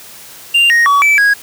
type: tone with pitch steps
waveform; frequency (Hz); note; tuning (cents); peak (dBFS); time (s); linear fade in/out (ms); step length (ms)
triangle; 2787 / 1868 / 1133 / 2313 / 1650; F7 / A#6 / C#6 / D7 / G#6; -4 / +3 / +37 / -27 / -12; -5; 0.54-1.34; 10; 160
effects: white hiss -35 dBFS RMS until 1.42 s + high-pass 60 Hz 12 dB/octave